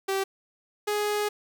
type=tone pair in turn; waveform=sawtooth; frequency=387.9 / 416.9 Hz; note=G4 / G#4; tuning=-18 / +7 cents; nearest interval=minor second; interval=125 cents; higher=second; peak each=-21 dBFS; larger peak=neither; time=0.08-0.24 / 0.87-1.29 s; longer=second; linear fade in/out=10 ms; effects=8-bit